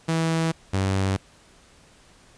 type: tone pair in turn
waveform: sawtooth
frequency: 163.1 / 96.28 Hz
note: E3 / G2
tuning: -18 / -31 cents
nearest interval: major sixth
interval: 913 cents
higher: first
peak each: -17 dBFS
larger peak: neither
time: 0.08-0.52 / 0.73-1.17 s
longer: neither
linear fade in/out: 10 ms
effects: pink hiss -54 dBFS RMS until 2.37 s + resampled to 22050 Hz